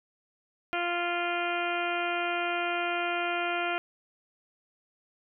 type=harmonic tone; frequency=348 Hz; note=F4; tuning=6 cents flat; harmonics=1 / 2 / 3 / 4 / 5 / 6 / 7 / 8 / 9; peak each=-35 / -32 / -41 / -33 / -42 / -40 / -36 / -40 / -43 dBFS; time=0.73-3.78 s; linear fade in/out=0 ms; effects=none